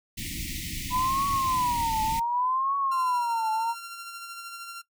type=band-stop noise; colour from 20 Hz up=pink; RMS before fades=-34 dBFS; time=0.17-2.2 s; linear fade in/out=10 ms; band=330 to 1900 Hz; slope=96 dB/octave
type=tone with vibrato; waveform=sine; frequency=987.8 Hz; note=B5; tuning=in tune; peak=-24 dBFS; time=0.9-3.75 s; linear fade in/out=50 ms; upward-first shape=triangle; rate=0.67 Hz; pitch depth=220 cents each way
type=tone with tremolo; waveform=sawtooth; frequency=1377 Hz; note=F6; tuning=25 cents flat; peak=-32 dBFS; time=2.91-4.82 s; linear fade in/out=10 ms; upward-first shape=sine; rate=13 Hz; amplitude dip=35%
effects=noise-tail reverb RT60 0.1 s tail -17 dB re dry